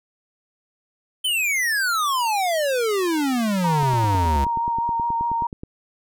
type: exponential sweep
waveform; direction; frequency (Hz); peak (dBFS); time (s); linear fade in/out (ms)
square; down; 3124 to 66.7; -20; 1.24-4.45; 10
type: tone with vibrato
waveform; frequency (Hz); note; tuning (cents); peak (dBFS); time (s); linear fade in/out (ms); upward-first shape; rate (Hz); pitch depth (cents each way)
sine; 932.3; A#5; 0; -20; 3.64-5.47; 5; sine; 5.1; 19
type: click train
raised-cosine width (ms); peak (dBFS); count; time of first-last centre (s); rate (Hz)
3; -20; 18; 3.83-5.635; 9.42
effects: none